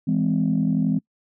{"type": "chord", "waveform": "sine", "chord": "E augmented", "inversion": "none", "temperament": "just", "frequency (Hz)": [164.81, 206, 257.5], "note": ["E3", "G#3", "B#3"], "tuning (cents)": [0, -14, -28], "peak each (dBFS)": -22, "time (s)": [0.07, 0.99], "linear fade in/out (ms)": 10, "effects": ["noise-tail reverb RT60 0.1 s tail -24 dB re dry", "tanh soft clip ceiling -11 dBFS"]}